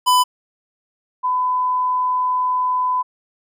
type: tone pair in turn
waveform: square / sine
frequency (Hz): 1000 / 1004.9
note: B5 / B5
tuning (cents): +21 / +30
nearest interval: unison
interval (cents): 9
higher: second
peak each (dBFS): -12 / -16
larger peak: first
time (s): 0.06-0.24 / 1.23-3.03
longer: second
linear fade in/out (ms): 20
effects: none